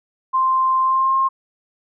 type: tone with pitch glide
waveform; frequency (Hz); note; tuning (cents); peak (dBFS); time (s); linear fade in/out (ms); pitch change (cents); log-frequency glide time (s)
sine; 1046.5 to 1066.6; C6 to C6; 0 to +33; -14; 0.33-1.29; 20; +33; 0.82-1.16
effects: none